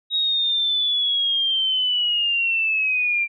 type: linear sweep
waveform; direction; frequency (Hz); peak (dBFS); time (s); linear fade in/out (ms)
sine; down; 3800 to 2359; -18; 0.1-3.28; 50
effects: none